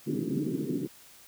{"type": "band-pass noise", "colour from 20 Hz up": "white", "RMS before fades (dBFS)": -31, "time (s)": [0.06, 0.88], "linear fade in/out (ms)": 20, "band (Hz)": [140, 370], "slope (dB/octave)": 48, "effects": ["white hiss -54 dBFS RMS until 1.27 s"]}